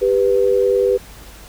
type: tone pair together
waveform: sine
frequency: 395.1 / 493.9 Hz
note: G4 / B4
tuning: +14 / 0 cents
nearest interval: major third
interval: 386 cents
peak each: -15 dBFS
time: 0.01-0.98 s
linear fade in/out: 20 ms
effects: added 50 Hz sine -40 dBFS peak until 1.48 s + pink hiss -41 dBFS RMS until 1.48 s